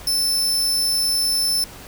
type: tone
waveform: sawtooth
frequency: 5290 Hz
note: E8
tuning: 5 cents sharp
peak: -15 dBFS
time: 0.07-1.64 s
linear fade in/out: 2 ms
effects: added 48 Hz sine -46 dBFS peak until 1.87 s + pink hiss -40 dBFS RMS until 1.87 s